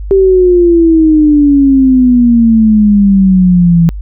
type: exponential sweep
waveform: sine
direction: down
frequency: 392 to 164.9 Hz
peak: -3 dBFS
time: 0.11-3.89 s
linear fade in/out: 0 ms
effects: added 50 Hz sine -18 dBFS peak until 4.01 s